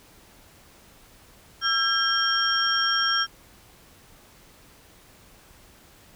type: tone cluster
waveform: sine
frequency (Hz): 1348 / 1618 / 3193 / 5560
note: E6 / G#6 / G7 / F8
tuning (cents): +38 / -46 / +31 / -9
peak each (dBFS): -26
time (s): 1.61-3.27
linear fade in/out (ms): 50
effects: pink hiss -53 dBFS RMS until 6.15 s